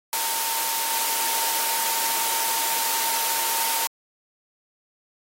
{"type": "tone in noise", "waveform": "sine", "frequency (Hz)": 910, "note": "A#5", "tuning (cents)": -42, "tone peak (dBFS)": -29, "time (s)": [0.13, 3.87], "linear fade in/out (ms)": 0, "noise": "white", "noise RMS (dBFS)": -25, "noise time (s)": [0.13, 3.87], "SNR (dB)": -7, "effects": ["high-pass 400 Hz 12 dB/octave", "AAC 48 kbps"]}